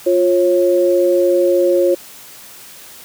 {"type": "tone pair together", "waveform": "sine", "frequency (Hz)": [351.7, 544.9], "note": ["F4", "C#5"], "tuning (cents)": [12, -30], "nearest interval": "minor sixth", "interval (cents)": 758, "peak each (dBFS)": [-13, -13], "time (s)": [0.06, 1.95], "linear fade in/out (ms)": 10, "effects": ["white hiss -38 dBFS RMS until 3.04 s", "high-pass 80 Hz 12 dB/octave"]}